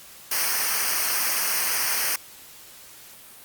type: noise with comb filter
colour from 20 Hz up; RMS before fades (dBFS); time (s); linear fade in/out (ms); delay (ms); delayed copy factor
white; -24; 0.31-2.16; 5; 0.27; -0.8
effects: white hiss -46 dBFS RMS until 3.44 s + Opus 48 kbps